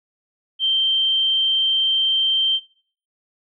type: tone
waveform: sine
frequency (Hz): 3136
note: G7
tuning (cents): 0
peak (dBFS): -16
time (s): 0.59-2.6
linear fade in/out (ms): 50
effects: noise-tail reverb RT60 0.5 s tail -19 dB re dry

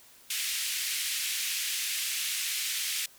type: band-pass noise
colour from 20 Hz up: pink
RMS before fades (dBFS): -32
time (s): 0.3-3.06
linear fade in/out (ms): 5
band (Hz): 2200 to 15000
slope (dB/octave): 24
effects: white hiss -56 dBFS RMS until 3.18 s

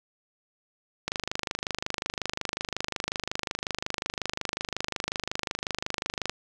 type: click train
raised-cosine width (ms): 0.2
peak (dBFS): -11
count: 134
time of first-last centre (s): 1.08-6.296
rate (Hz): 25.5
effects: none

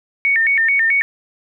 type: tone with vibrato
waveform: sine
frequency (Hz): 2009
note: B6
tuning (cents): +29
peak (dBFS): -12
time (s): 0.25-1.02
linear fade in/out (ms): 0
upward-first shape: square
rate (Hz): 4.6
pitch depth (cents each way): 180
effects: none

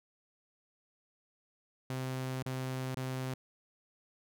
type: tone with dropouts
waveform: sawtooth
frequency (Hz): 130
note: C3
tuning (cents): -11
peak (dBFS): -31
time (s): 1.9-3.34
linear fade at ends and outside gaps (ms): 2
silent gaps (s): 2.426-2.46 / 2.946-2.97
effects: none

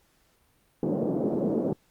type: band-pass noise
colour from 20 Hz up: pink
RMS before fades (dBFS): -27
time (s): 0.83-1.73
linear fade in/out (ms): 2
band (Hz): 180 to 550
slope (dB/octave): 24
effects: pink hiss -66 dBFS RMS until 1.9 s + Opus 48 kbps

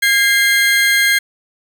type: tone pair together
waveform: 35% pulse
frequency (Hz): 1625.7 / 2093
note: G#6 / C7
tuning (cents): -37 / 0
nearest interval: major third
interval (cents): 437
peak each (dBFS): -12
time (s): 0.02-1.19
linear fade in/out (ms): 10
effects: 7-bit

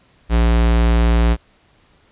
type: tone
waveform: square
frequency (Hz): 57.8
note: A#1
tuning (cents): -14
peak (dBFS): -12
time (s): 0.29-1.37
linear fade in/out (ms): 50
effects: pink hiss -55 dBFS RMS until 2.11 s + resampled to 8000 Hz

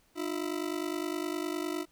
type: ring-modulated tone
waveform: 40% pulse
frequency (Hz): 329.6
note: E4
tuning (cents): 0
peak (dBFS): -28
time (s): 0.15-1.86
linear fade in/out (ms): 50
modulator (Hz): 24.9
effects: pink hiss -67 dBFS RMS until 1.91 s

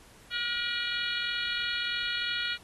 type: harmonic tone with a mistuned harmonic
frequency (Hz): 477.5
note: A#4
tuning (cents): +42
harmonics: 3 / 4 / 5 / 6 / 7 / 8 / 9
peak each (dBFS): -34 / -41 / -38 / -37 / -38 / -39 / -40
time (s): 0.3-2.58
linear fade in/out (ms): 50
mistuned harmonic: 6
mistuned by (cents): +27
effects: pink hiss -56 dBFS RMS until 2.63 s + AAC 32 kbps

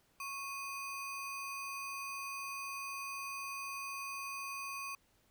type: ring-modulated tone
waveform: square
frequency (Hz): 1798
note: A6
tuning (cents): +37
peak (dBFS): -38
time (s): 0.2-4.95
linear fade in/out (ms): 2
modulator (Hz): 694
effects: pink hiss -72 dBFS RMS until 5.3 s

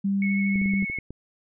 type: tone with pitch glide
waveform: sine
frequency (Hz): 197.5 to 196.25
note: G3 to G3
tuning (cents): +13 to +2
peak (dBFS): -21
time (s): 0.04-0.85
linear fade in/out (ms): 10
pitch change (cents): -11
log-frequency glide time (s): 0.51-0.56
type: tone with vibrato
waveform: sine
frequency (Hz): 2200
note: C#7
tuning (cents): -14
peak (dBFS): -28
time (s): 0.22-0.99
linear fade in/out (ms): 2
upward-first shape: triangle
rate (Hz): 13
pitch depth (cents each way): 20
type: clicks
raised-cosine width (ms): 3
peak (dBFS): -24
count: 8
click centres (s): 0.558 / 0.616 / 0.659 / 0.737 / 0.825 / 0.899 / 0.986 / 1.106
effects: none

